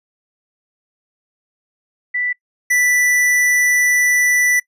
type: tone pair in turn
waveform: sine / square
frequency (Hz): 1975 / 1975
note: B6 / B6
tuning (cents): 0 / 0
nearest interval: unison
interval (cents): 0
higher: neither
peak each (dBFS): -17 / -13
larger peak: second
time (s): 2.14-2.33 / 2.7-4.6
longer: second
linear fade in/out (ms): 10
effects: noise-tail reverb RT60 0.1 s tail -23 dB re dry + resampled to 32000 Hz